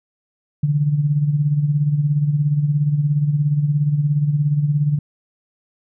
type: tone with tremolo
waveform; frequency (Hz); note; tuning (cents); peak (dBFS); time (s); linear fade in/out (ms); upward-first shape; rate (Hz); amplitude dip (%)
sine; 146.83; D3; 0; -12; 0.63-4.99; 5; sine; 17; 60
effects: none